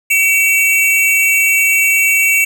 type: tone pair together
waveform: square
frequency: 2267 / 2696 Hz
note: C#7 / E7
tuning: +38 / +38 cents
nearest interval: minor third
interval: 300 cents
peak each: -13 dBFS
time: 0.1-2.45 s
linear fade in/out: 10 ms
effects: none